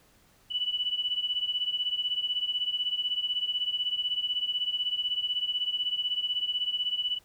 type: beating tone pair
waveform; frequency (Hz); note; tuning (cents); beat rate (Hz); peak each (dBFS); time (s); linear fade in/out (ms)
sine; 2960 / 2976; F#7 / F#7; 0 / +9; 16; -29 / -32; 0.5-7.19; 20
effects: pink hiss -62 dBFS RMS until 7.24 s